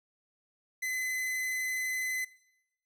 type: tone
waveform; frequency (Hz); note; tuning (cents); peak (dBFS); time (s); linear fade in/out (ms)
45% pulse; 2028; B6; +45; -31; 0.82-2.25; 10
effects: noise-tail reverb RT60 0.9 s tail -21 dB re dry